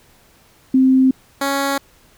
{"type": "tone pair in turn", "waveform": ["sine", "10% pulse"], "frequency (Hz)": [261.6, 277.2], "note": ["C4", "C#4"], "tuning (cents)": [0, 0], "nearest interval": "minor second", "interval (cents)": 100, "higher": "second", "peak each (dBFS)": -9, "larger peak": "neither", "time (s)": [[0.74, 1.11], [1.41, 1.78]], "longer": "neither", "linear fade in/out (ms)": 5, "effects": ["pink hiss -52 dBFS RMS until 2.17 s"]}